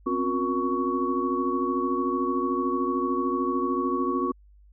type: tone cluster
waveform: sine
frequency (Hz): 258.1 / 271.5 / 360.5 / 473.2 / 1118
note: C4 / C#4 / F#4 / A#4 / C#6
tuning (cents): -23 / -36 / -45 / +26 / +14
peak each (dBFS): -30 / -30 / -28 / -36 / -28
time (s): 0.06-4.32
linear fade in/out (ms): 10
effects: added 50 Hz sine -51 dBFS peak until 4.72 s